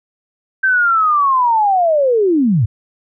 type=linear sweep; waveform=sine; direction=down; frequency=1568 to 92.5 Hz; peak=-10 dBFS; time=0.63-2.66 s; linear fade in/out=10 ms; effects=none